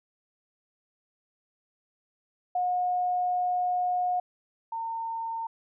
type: tone pair in turn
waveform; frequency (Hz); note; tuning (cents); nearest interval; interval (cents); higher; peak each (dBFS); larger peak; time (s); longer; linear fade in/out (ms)
sine; 722 / 909.7; F#5 / A#5; -43 / -43; major third; 400; second; -24 / -30; first; 2.55-4.2 / 4.72-5.47; first; 5
effects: none